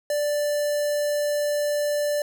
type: tone with notch filter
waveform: square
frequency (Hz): 587.3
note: D5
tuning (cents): 0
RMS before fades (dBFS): -24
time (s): 0.1-2.22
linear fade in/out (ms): 2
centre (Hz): 2500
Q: 0.97
effects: none